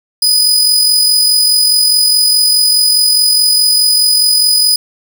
sawtooth tone with amplitude modulation, 4978 Hz, D#8, in tune, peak -3 dBFS, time 0.22-4.76 s, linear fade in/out 5 ms, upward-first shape sine, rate 44.8 Hz, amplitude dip 35%, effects none

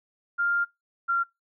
sine tone pair in turn, 1399 / 1379.7 Hz, F6 / F6, +3 / -21 cents, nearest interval unison, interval 24 cents, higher first, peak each -22 / -21 dBFS, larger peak second, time 0.38-0.65 / 1.08-1.24 s, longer first, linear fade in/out 20 ms, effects noise-tail reverb RT60 0.2 s tail -23 dB re dry

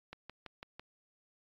click train, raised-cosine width 0.3 ms, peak -29 dBFS, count 5, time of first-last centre 0.13-0.796 s, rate 6.01 Hz, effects AAC 48 kbps

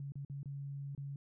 sine tone with dropouts, 140 Hz, C#3, 18 cents sharp, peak -40 dBFS, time 0-1.16 s, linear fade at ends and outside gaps 2 ms, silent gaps 0.121-0.155 / 0.249-0.298 / 0.431-0.457 / 0.95-0.977 s, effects none

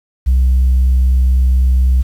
sine tone, 64 Hz, C2, 38 cents flat, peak -6 dBFS, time 0.26-2.03 s, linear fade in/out 20 ms, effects tanh soft clip ceiling -6 dBFS + 7-bit

